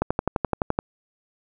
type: click train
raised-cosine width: 1 ms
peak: -7 dBFS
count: 10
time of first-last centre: 0.02-0.789 s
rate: 11.7 Hz
effects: none